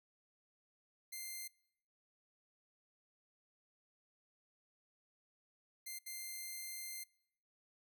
5% pulse tone bursts at uneven times, 2093 Hz, C7, in tune, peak -34 dBFS, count 3, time 1.12-1.48 / 5.86-5.99 / 6.06-7.04 s, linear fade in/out 10 ms, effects noise-tail reverb RT60 0.8 s tail -26 dB re dry

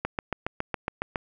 click train, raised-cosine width 0.5 ms, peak -12 dBFS, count 9, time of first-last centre 0.05-1.158 s, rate 7.22 Hz, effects none

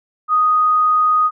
sine tone, 1244.5 Hz, D#6, in tune, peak -11 dBFS, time 0.28-1.31 s, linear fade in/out 50 ms, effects none

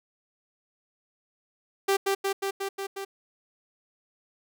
sawtooth tone with echo, 392 Hz, G4, in tune, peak -17 dBFS, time 1.88-1.97 s, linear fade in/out 10 ms, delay 180 ms, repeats 6, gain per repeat -2 dB, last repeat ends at 3.05 s, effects none

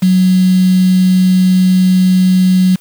sine tone with quantisation, 184.9 Hz, F#3, 1 cent flat, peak -6 dBFS, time 0.02-2.76 s, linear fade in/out 10 ms, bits 4, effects white hiss -46 dBFS RMS until 2.8 s

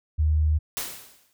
sine tone, 77 Hz, D#2, 17 cents flat, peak -18 dBFS, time 0.18-0.59 s, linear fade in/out 20 ms
white noise with exponential decay, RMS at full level -28 dBFS, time 0.77-1.33 s, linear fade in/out 0 ms, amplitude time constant 120 ms
effects none

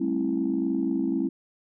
sine chord, A minor seventh, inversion third, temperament equal with one note detuned, 196 / 220 / 268.2 / 329.6 Hz, G3 / A3 / C4 / E4, 0 / 0 / +43 / 0 cents, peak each -31 / -31 / -26 / -27 dBFS, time 0-1.29 s, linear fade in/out 10 ms, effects tanh soft clip ceiling -15 dBFS

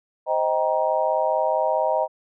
sine chord, C minor seventh, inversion none, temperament just, 523.3 / 627.9 / 784.9 / 941.9 Hz, C5 / Eb5 / G5 / Bb5, 0 / +16 / +2 / +18 cents, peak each -26 / -22 / -26 / -25 dBFS, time 0.26-2.08 s, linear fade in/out 50 ms, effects none

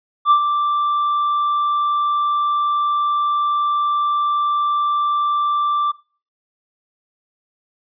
triangle tone with ADSR envelope, 1174.7 Hz, D6, in tune, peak -6 dBFS, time 0.25-5.92 s, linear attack 58 ms, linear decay 84 ms, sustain -8 dB, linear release 14 ms, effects noise-tail reverb RT60 0.4 s tail -21 dB re dry + resampled to 11025 Hz

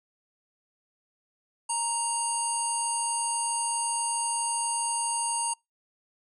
harmonic tone, 932.3 Hz, A#5, in tune, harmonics 1 / 3 / 5 / 7 / 9 / 10, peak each -30 / -40 / -40 / -40 / -33 / -31 dBFS, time 1.69-5.54 s, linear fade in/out 10 ms, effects noise-tail reverb RT60 0.2 s tail -26 dB re dry

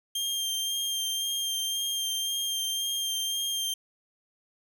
sawtooth tone with vibrato, 3187 Hz, G7, 28 cents sharp, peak -25 dBFS, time 0.15-3.74 s, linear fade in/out 5 ms, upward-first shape sine, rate 1.9 Hz, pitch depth 16 cents each way, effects none

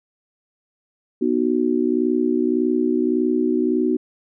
sine chord, B major, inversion none, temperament just, 246.9 / 308.7 / 370.4 Hz, B3 / D#4 / F#4, 0 / -14 / +2 cents, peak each -21 dBFS, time 1.21-3.97 s, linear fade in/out 10 ms, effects none

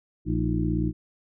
harmonic tone with a mistuned harmonic, 57.6 Hz, A#1, 20 cents flat, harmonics 1 / 2 / 3 / 4 / 5 / 6, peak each -29 / -29 / -28 / -34 / -28 / -35 dBFS, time 0.25-0.93 s, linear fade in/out 50 ms, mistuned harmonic 5, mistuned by +120 cents, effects none

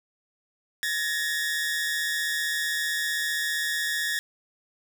sawtooth tone pair together, 1699 / 1854.5 Hz, G#6 / A#6, +39 / -9 cents, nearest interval major second, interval 152 cents, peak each -25 dBFS, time 0.83-4.19 s, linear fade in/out 0 ms, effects none

